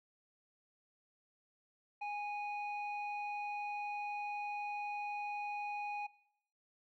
square tone with low-pass filter, 826 Hz, G#5, 10 cents flat, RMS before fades -41 dBFS, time 2.01-6.07 s, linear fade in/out 10 ms, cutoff 2000 Hz, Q 8.7, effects noise-tail reverb RT60 0.8 s tail -21 dB re dry

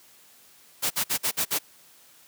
white noise bursts, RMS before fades -25 dBFS, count 6, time 0.82-1.59 s, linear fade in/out 20 ms, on 85 ms, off 52 ms, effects white hiss -55 dBFS RMS until 2.27 s + high-pass 100 Hz 12 dB/octave

